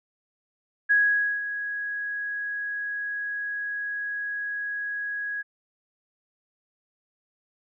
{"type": "tone with ADSR envelope", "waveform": "sine", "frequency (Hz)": 1661.2, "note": "G#6", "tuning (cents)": 0, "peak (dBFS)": -16, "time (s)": [0.89, 5.43], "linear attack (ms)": 21, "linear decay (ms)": 500, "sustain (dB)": -12, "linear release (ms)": 24, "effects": []}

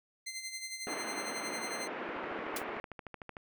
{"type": "tone with tremolo", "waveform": "15% pulse", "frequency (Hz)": 2076, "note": "C7", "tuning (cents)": -14, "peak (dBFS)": -31, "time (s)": [0.26, 1.88], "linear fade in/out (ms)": 10, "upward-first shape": "sine", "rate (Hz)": 11, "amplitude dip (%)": 60}
{"type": "band-pass noise", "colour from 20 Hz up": "pink", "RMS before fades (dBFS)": -40, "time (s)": [0.87, 2.8], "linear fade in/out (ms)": 0, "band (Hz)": [250, 2300], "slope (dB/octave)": 24}
{"type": "click train", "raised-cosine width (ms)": 0.5, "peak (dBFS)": -28, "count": 18, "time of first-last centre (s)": [2.09, 3.368], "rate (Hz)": 13.3}
{"type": "noise with exponential decay", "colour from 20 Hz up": "white", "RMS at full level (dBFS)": -32, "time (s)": [2.56, 2.64], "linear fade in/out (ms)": 5, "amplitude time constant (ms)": 17}
{"effects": []}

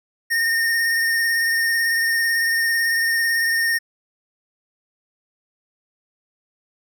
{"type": "tone with vibrato", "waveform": "square", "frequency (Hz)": 1835, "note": "A#6", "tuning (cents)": -28, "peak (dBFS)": -18, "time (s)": [0.3, 3.79], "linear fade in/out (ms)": 20, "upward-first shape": "triangle", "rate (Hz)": 18, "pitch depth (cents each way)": 28, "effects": []}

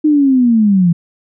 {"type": "linear sweep", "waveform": "sine", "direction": "down", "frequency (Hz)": [310, 164.81], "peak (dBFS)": -7, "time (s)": [0.04, 0.93], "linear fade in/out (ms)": 10, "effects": []}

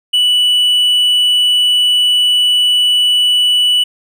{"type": "tone", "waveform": "triangle", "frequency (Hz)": 2960, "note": "F#7", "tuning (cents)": 0, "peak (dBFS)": -7, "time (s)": [0.13, 3.84], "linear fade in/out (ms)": 10, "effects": []}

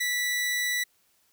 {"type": "tone", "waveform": "sawtooth", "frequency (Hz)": 1965, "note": "B6", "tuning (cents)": -9, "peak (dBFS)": -22, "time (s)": [0, 0.84], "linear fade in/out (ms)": 10, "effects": ["white hiss -67 dBFS RMS until 1.32 s"]}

